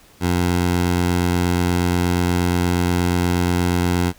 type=tone; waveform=15% pulse; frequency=88.4 Hz; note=F2; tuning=22 cents sharp; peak=-10 dBFS; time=0.2-4.13 s; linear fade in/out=50 ms; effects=pink hiss -50 dBFS RMS until 4.18 s